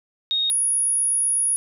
sine tone pair in turn, 3729 / 10384 Hz, A#7 / E9, 0 / -27 cents, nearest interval octave + tritone, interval 1773 cents, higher second, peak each -19 / -18 dBFS, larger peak second, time 0.31-0.5 / 0.5-1.56 s, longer second, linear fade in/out 0 ms, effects none

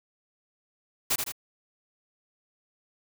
white noise with echo, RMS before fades -25 dBFS, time 1.1-1.16 s, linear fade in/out 10 ms, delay 81 ms, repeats 2, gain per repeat -5 dB, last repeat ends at 1.322 s, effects none

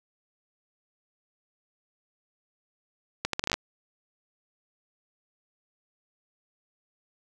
accelerating click train, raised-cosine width 0.2 ms, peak -9 dBFS, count 9, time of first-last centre 3.25-3.541 s, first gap 83 ms, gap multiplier 0.74, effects none

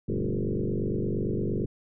sine tone with frequency modulation, 110.3 Hz, A2, 5 cents sharp, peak -25 dBFS, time 0.08-1.66 s, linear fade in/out 10 ms, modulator 48.7 Hz, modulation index 6.8, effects none

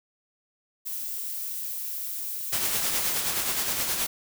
violet noise, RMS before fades -33 dBFS, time 0.85-3.16 s, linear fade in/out 20 ms
white noise with tremolo, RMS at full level -26 dBFS, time 2.52-4.07 s, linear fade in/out 10 ms, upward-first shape sine, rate 9.5 Hz, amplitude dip 40%
effects none

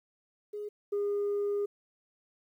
sine tone pair in turn, 416.1 / 407.5 Hz, G#4 / G#4, +3 / -33 cents, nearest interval unison, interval 36 cents, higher first, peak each -35 / -26 dBFS, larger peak second, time 0.53-0.69 / 0.92-1.66 s, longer second, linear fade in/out 10 ms, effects tanh soft clip ceiling -26 dBFS + 11-bit

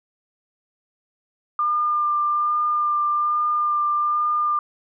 sine tone with vibrato, 1199 Hz, D6, 36 cents sharp, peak -18 dBFS, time 1.59-4.59 s, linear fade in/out 2 ms, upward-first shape sine, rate 1.2 Hz, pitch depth 13 cents each way, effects none

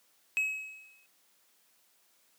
triangle tone with exponential decay, 2562 Hz, E7, 50 cents flat, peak -23 dBFS, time 0.37-1.06 s, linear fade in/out 0 ms, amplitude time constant 150 ms, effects white hiss -68 dBFS RMS until 2.38 s + high-pass 200 Hz 12 dB/octave

